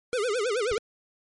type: tone with vibrato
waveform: square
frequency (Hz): 453.2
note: A#4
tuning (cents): -49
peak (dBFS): -25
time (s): 0.13-0.78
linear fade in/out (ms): 0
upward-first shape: sine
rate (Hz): 9.4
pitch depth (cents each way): 220
type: noise with exponential decay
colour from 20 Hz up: brown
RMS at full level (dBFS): -33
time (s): 0.71-0.79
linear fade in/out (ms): 5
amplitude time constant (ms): 16
effects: MP3 48 kbps